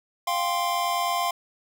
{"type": "chord", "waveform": "square", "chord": "F suspended second", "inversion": "none", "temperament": "equal with one note detuned", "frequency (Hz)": [698.5, 787.2, 1046.5], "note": ["F5", "G5", "C6"], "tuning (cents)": [0, 7, 0], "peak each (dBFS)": [-28, -32, -27], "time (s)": [0.27, 1.31], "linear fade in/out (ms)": 5, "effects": []}